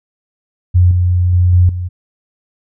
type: tone with level steps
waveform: sine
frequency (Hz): 89.4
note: F2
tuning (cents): +41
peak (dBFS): -5 / -9 / -7 / -5 / -17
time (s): 0.74-1.89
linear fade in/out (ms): 20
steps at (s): 0.91 / 1.33 / 1.53 / 1.69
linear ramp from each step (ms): 2
effects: none